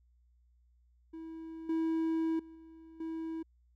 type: tone with level steps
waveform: triangle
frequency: 324.2 Hz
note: E4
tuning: 29 cents flat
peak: -40 / -27 / -47 / -49 / -34 dBFS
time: 1.13-3.43 s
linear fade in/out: 10 ms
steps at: 1.69 / 2.39 / 2.55 / 3 s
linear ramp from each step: 5 ms
effects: added 60 Hz sine -64 dBFS peak until 3.75 s